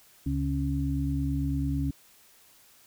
harmonic tone, 69 Hz, C#2, 7 cents flat, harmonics 1 / 2 / 4, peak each -30 / -30 / -30 dBFS, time 0.26-1.91 s, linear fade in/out 5 ms, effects white hiss -58 dBFS RMS until 2.86 s

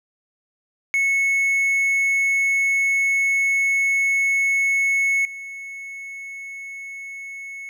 triangle tone with level steps, 2200 Hz, C#7, 14 cents flat, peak -15 / -30 dBFS, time 0.94-7.69 s, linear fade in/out 0 ms, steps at 5.25 s, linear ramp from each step 2 ms, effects none

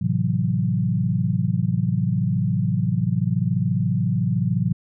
sine chord, F# half-diminished seventh, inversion first, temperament equal, 110 / 130.81 / 164.81 / 185 Hz, A2 / C3 / E3 / F#3, 0 / 0 / 0 / 0 cents, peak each -24 dBFS, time 0.01-4.73 s, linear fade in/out 10 ms, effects none

